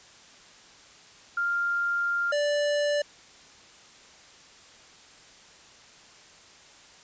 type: tone pair in turn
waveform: sine / square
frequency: 1396.9 / 585.1 Hz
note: F6 / D5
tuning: 0 / -7 cents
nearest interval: octave + minor third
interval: 1507 cents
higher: first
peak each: -24 dBFS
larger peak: neither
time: 1.37-2.32 / 2.32-3.02 s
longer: first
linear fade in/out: 5 ms
effects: white hiss -52 dBFS RMS until 7.03 s + resampled to 16000 Hz